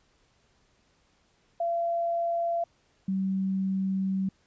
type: tone pair in turn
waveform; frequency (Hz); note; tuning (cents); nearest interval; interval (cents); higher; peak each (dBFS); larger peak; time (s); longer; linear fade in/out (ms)
sine; 681 / 191.5; F5 / G3; -44 / -40; octave + minor seventh; 2196; first; -25; neither; 1.6-2.64 / 3.08-4.29; second; 5
effects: pink hiss -67 dBFS RMS until 4.46 s + resampled to 16000 Hz